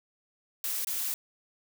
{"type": "noise with dropouts", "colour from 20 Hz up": "blue", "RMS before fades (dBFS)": -32, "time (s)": [0.64, 1.14], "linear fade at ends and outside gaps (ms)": 1, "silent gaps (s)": [0.847, 0.871], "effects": []}